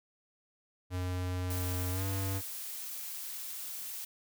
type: tone with pitch glide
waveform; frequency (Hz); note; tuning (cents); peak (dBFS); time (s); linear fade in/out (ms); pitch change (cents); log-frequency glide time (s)
square; 90.8 to 96.76; F#2 to G2; -32 to -22; -33; 0.9-2.42; 50; +110; 1.91-2.05
type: noise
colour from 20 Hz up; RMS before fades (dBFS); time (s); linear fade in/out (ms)
blue; -41; 1.5-4.05; 5
effects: none